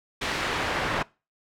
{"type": "noise with band-pass filter sweep", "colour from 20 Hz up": "brown", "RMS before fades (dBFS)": -28, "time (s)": [0.21, 1.03], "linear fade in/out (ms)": 10, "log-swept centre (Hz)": [3000, 1500], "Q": 0.75, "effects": ["noise-tail reverb RT60 0.3 s tail -23 dB re dry"]}